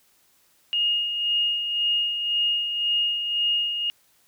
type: tone with tremolo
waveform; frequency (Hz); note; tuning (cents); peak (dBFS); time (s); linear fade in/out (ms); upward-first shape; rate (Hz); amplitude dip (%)
sine; 2853; F7; +36; -19; 0.73-3.9; 0; sine; 1.9; 50
effects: white hiss -62 dBFS RMS until 4.27 s